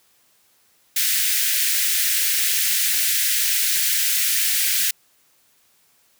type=high-pass noise; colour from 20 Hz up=white; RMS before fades=-20 dBFS; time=0.96-4.91 s; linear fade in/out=5 ms; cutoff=1600 Hz; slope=48 dB/octave; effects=white hiss -60 dBFS RMS until 6.19 s + high-pass 60 Hz 12 dB/octave